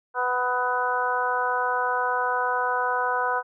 harmonic tone with a mistuned harmonic, 248.6 Hz, B3, 12 cents sharp, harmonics 2 / 3 / 4 / 5 / 6, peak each -30 / -29 / -26 / -30 / -28 dBFS, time 0.14-3.43 s, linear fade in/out 50 ms, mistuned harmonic 5, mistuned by +19 cents, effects none

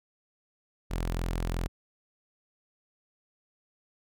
sawtooth tone, 42.74 Hz, F1, 37 cents flat, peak -25 dBFS, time 0.9-1.68 s, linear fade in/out 20 ms, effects none

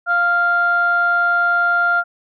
sine tone pair together, 697.5 / 1395 Hz, F5 / F6, -2 / -2 cents, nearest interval octave, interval 1200 cents, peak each -20 / -13 dBFS, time 0.06-2.04 s, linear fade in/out 50 ms, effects tanh soft clip ceiling -7 dBFS

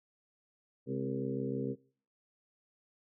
harmonic tone with a mistuned harmonic, 66.5 Hz, C2, 29 cents sharp, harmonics 2 / 3 / 4 / 5 / 6 / 7 / 8, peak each -39 / -40 / -38 / -50 / -40 / -40 / -51 dBFS, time 0.86-1.76 s, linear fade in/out 50 ms, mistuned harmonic 3, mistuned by +64 cents, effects noise-tail reverb RT60 0.5 s tail -24 dB re dry

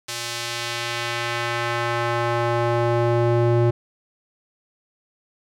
square tone with band-pass filter sweep, 118.5 Hz, A#2, 29 cents sharp, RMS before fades -22 dBFS, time 0.08-3.71 s, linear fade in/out 10 ms, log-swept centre 5900 to 320 Hz, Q 0.79, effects none

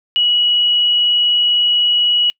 sine tone, 2921 Hz, F#7, 23 cents flat, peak -11 dBFS, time 0.16-2.3 s, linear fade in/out 0 ms, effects noise-tail reverb RT60 0.1 s tail -26 dB re dry

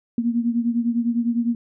sine beating tone pair, 233.1 / 243 Hz, A#3 / B3, 0 / -28 cents, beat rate 9.9 Hz, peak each -20 / -24 dBFS, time 0.18-1.55 s, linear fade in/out 2 ms, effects none

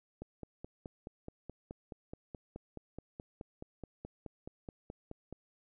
click train, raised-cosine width 2 ms, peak -30 dBFS, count 25, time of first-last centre 0.22-5.326 s, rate 4.7 Hz, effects none

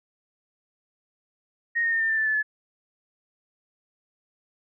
sine tone with pitch steps, 1864.7 / 1843.3 / 1822.1 / 1801.2 / 1780.5 / 1760 / 1739.8 / 1719.8 Hz, A#6 / A#6 / A#6 / A6 / A6 / A6 / A6 / A6, 0 / -20 / -40 / +40 / +20 / 0 / -20 / -40 cents, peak -21 dBFS, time 1.75-2.43 s, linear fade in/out 20 ms, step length 85 ms, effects none

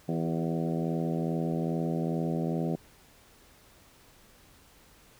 harmonic tone with a mistuned harmonic, 82.41 Hz, E2, in tune, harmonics 2 / 3 / 4 / 5 / 6 / 7 / 8 / 9, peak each -30 / -34 / -36 / -38 / -40 / -41 / -42 / -43 dBFS, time 0.08-2.76 s, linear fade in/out 10 ms, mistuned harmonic 5, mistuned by -32 cents, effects pink hiss -58 dBFS RMS until 5.19 s

